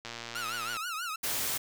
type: click train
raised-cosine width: 0.2 ms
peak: -22 dBFS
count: 85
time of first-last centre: 0.05-0.768 s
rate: 117 Hz
type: tone with vibrato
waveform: sawtooth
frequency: 1354 Hz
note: E6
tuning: 46 cents sharp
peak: -30 dBFS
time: 0.35-1.16 s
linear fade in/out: 5 ms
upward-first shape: triangle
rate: 6.2 Hz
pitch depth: 170 cents each way
type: noise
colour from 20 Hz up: white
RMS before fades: -32 dBFS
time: 1.23-1.58 s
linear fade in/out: 10 ms
effects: none